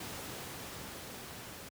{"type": "noise with level ramp", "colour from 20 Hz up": "pink", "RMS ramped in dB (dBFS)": [-42, -47], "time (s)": [0, 1.69], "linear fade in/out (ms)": 5, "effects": ["high-pass 80 Hz 12 dB/octave"]}